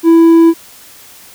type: tone with hard clipping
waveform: sine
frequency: 330.9 Hz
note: E4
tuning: 7 cents sharp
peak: -4 dBFS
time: 0.03-0.54 s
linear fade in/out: 50 ms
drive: 3 dB
effects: white hiss -38 dBFS RMS until 1.34 s